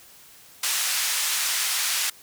white band-pass noise, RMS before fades -25 dBFS, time 0.63-2.1 s, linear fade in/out 5 ms, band 1300 to 9700 Hz, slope 12 dB/octave, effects white hiss -50 dBFS RMS until 2.22 s

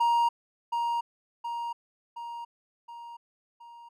triangle tone with echo, 940 Hz, A#5, 14 cents sharp, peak -19 dBFS, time 0-0.29 s, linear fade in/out 10 ms, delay 720 ms, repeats 5, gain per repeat -5 dB, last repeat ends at 3.89 s, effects none

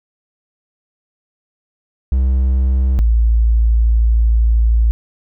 triangle / sine tone pair in turn, 64.8 / 56.45 Hz, C2 / A1, -16 / +45 cents, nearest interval major second, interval 239 cents, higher first, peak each -9 dBFS, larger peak neither, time 2.12-2.99 / 2.99-4.91 s, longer second, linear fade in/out 0 ms, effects none

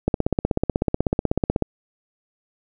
click train, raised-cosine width 2 ms, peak -5 dBFS, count 26, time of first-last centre 0.08-1.623 s, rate 16.2 Hz, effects none

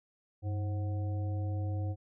harmonic tone with a mistuned harmonic, 105.7 Hz, G#2, 31 cents sharp, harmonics 1 / 3 / 5 / 7, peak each -31 / -44 / -47 / -49 dBFS, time 0.42-1.96 s, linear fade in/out 50 ms, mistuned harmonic 1, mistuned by -140 cents, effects none

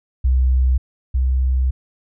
sine tone pair in turn, 64 / 64.48 Hz, C2 / C2, -38 / -25 cents, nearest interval unison, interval 13 cents, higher second, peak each -12 / -14 dBFS, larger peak first, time 0.24-0.78 / 1.14-1.71 s, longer second, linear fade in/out 10 ms, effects none

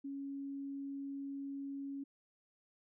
sine tone, 277.2 Hz, C#4, in tune, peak -40 dBFS, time 0.04-2.04 s, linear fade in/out 10 ms, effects none

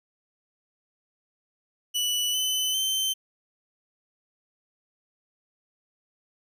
sawtooth tone with pitch steps, 2960 / 3027 / 3096 Hz, F#7 / F#7 / G7, 0 / +39 / -22 cents, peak -21 dBFS, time 1.94-3.14 s, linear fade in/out 20 ms, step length 400 ms, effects none

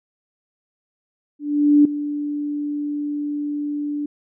sine tone with ADSR envelope, 292.8 Hz, D4, 5 cents flat, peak -8 dBFS, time 1.39-4.06 s, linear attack 460 ms, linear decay 4 ms, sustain -14 dB, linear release 5 ms, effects none

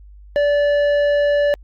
sine tone with tanh clipping, 580 Hz, D5, 22 cents flat, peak -15 dBFS, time 0.36-1.54 s, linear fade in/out 0 ms, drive 10 dB, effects added 50 Hz sine -39 dBFS peak until 1.63 s + Opus 48 kbps

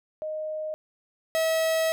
sine / 45% pulse tone pair in turn, 620 / 644.8 Hz, D#5 / E5, -6 / -38 cents, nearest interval minor second, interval 68 cents, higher second, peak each -29 / -22 dBFS, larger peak second, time 0.22-0.74 / 1.35-1.92 s, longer second, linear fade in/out 0 ms, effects none

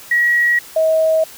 sine tone pair in turn, 1912 / 638.1 Hz, A#6 / D#5, +43 / +44 cents, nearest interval octave + perfect fifth, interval 1899 cents, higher first, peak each -11 dBFS, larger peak neither, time 0.11-0.59 / 0.76-1.24 s, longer neither, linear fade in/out 5 ms, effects white hiss -38 dBFS RMS until 1.37 s

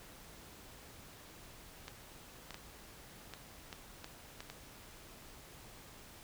clicks, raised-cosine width 0.2 ms, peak -27 dBFS, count 8, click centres 1.881 / 2.507 / 2.544 / 3.337 / 3.728 / 4.044 / 4.405 / 4.5 s, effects pink hiss -55 dBFS RMS until 6.23 s

